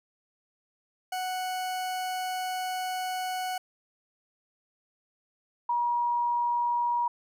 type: tone pair in turn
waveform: 40% pulse / sine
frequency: 740 / 956.3 Hz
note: F#5 / A#5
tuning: 0 / +44 cents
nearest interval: major third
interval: 444 cents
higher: second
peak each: -29 / -24 dBFS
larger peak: second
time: 1.12-3.58 / 5.69-7.08 s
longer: first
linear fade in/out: 5 ms
effects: none